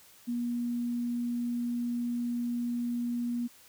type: tone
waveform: sine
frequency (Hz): 239.7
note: A#3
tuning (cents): +48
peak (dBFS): -29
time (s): 0.27-3.48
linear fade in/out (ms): 20
effects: white hiss -57 dBFS RMS until 3.68 s